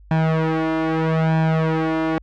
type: tone with flanger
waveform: sawtooth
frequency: 160.2 Hz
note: E3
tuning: 49 cents flat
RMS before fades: -19 dBFS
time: 0.11-2.18 s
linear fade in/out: 0 ms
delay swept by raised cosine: 1.2 to 2.9 ms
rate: 0.79 Hz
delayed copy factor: +1
effects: added 50 Hz sine -43 dBFS peak until 2.22 s + low-pass 2000 Hz 12 dB/octave

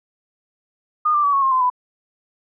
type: tone with pitch steps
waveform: sine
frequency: 1223 / 1182 / 1142.4 / 1104.1 / 1067.1 / 1031.4 / 996.8 Hz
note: D#6 / D6 / D6 / C#6 / C6 / C6 / B5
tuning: -30 / +11 / -48 / -7 / +34 / -25 / +16 cents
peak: -14 dBFS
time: 1.05-1.701 s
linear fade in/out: 10 ms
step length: 93 ms
effects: none

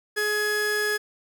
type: tone pair together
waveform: 45% pulse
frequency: 420.5 / 1682 Hz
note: G#4 / G#6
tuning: +22 / +22 cents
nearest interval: 2 octaves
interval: 2400 cents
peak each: -27 / -25 dBFS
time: 0.16-0.98 s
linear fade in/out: 20 ms
effects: none

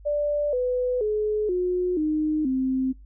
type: tone with pitch steps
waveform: sine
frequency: 587 / 499.3 / 424.8 / 361.3 / 307.4 / 261.5 Hz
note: D5 / B4 / G#4 / F#4 / D#4 / C4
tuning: -1 / +19 / +39 / -41 / -21 / -1 cents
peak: -21 dBFS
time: 0.05-2.93 s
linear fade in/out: 20 ms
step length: 480 ms
effects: noise-tail reverb RT60 0.2 s tail -22 dB re dry + added 50 Hz sine -44 dBFS peak until 3.05 s

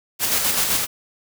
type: noise with tremolo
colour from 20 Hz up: white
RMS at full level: -19 dBFS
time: 0.19-0.87 s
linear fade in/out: 50 ms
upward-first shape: square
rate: 7.8 Hz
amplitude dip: 35%
effects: none

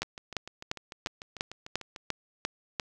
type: two click trains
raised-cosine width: 0.2 ms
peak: -12 / -24 dBFS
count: 9 / 14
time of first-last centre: 0.02-2.798 / 0.03-1.962 s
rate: 2.88 / 6.73 Hz
effects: none

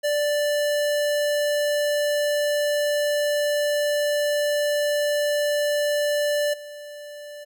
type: tone with level steps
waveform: square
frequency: 587.3 Hz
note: D5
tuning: in tune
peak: -21 / -37 dBFS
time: 0.03-7.45 s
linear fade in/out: 20 ms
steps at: 6.53 s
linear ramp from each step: 10 ms
effects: none

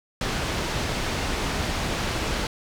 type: low-pass noise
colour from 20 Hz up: pink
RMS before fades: -27 dBFS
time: 0.21-2.47 s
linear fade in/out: 2 ms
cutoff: 5700 Hz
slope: 12 dB/octave
effects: none

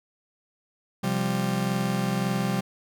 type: chord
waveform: 40% pulse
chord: C suspended fourth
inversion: none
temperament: just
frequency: 130.81 / 174.42 / 196.22 Hz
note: C3 / F3 / G3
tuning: 0 / -2 / +2 cents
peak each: -29 / -29 / -26 dBFS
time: 1.03-2.61 s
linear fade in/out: 10 ms
effects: none

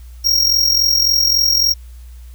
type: tone with amplitude modulation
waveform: square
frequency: 5588 Hz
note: F8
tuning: in tune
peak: -9 dBFS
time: 0.24-1.74 s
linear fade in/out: 20 ms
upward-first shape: sine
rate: 43.6 Hz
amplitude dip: 65%
effects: added 60 Hz sine -33 dBFS peak until 2.34 s + white hiss -52 dBFS RMS until 2.34 s

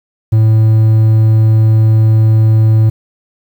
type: tone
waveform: triangle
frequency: 110 Hz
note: A2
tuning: in tune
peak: -3 dBFS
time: 0.32-2.9 s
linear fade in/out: 10 ms
effects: 7-bit

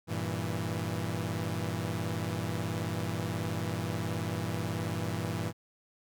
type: chord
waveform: sawtooth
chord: E diminished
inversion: first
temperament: equal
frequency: 98 / 116.54 / 164.81 Hz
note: G2 / Bb2 / E3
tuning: 0 / 0 / 0 cents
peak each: -32 dBFS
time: 0.07-5.53 s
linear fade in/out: 50 ms
effects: none

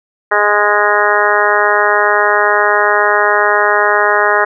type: harmonic tone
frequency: 207.4 Hz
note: G#3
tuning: 2 cents flat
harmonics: 2 / 3 / 4 / 5 / 6 / 7 / 8 / 9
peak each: -17 / -17 / -17 / -17 / -17 / -17 / -17 / -17 dBFS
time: 0.31-4.45 s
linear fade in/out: 10 ms
effects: none

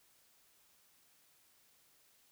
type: silence
effects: white hiss -69 dBFS RMS until 2.31 s

